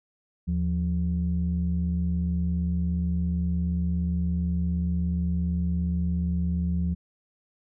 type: tone pair together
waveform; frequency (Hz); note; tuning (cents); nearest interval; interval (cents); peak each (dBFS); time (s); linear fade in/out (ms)
sine; 78.1 / 175.33; D#2 / F3; +7 / +7; octave + major second; 1400; -25; 0.47-6.95; 20
effects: tanh soft clip ceiling -17 dBFS